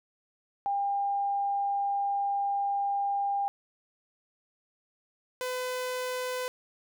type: tone pair in turn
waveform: sine / sawtooth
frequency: 801 / 504.6 Hz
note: G5 / B4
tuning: +37 / +37 cents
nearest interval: minor sixth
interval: 800 cents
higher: first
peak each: -26 / -27 dBFS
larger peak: first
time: 0.66-3.48 / 5.41-6.48 s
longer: first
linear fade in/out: 0 ms
effects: none